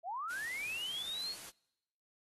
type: linear sweep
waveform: sine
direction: up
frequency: 627 to 4435 Hz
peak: -37 dBFS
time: 0.03-1.36 s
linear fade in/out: 50 ms
type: noise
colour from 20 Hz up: white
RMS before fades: -49 dBFS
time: 0.29-1.51 s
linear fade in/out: 20 ms
effects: noise-tail reverb RT60 0.9 s tail -25 dB re dry + AAC 32 kbps